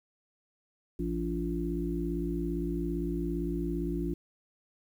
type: harmonic tone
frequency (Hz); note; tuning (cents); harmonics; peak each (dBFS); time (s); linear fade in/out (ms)
57.6; A#1; -20; 1 / 3 / 5 / 6; -35 / -35 / -35 / -35; 0.99-4.14; 5
effects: 10-bit